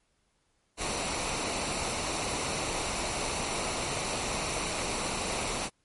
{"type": "noise with comb filter", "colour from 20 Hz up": "pink", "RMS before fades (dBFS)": -32, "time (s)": [0.77, 5.7], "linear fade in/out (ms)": 50, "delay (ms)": 0.6, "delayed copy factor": -0.5, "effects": ["pink hiss -73 dBFS RMS until 5.84 s", "MP3 48 kbps"]}